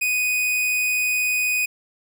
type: tone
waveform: 45% pulse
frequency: 2489 Hz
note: D#7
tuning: in tune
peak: -19 dBFS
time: 0.01-1.66 s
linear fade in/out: 10 ms
effects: none